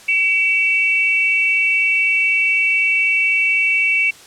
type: tone pair together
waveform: sine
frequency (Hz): 2276 / 2688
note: C#7 / E7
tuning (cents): +45 / +33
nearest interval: minor third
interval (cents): 288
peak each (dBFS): -16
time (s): 0.08-4.11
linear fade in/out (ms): 10
effects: white hiss -42 dBFS RMS until 4.26 s + low-pass 9000 Hz 12 dB/octave